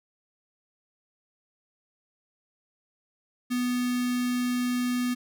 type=tone with notch filter; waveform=square; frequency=246.9 Hz; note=B3; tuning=in tune; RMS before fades=-27 dBFS; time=3.5-5.15 s; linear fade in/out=20 ms; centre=760 Hz; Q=1.6; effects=none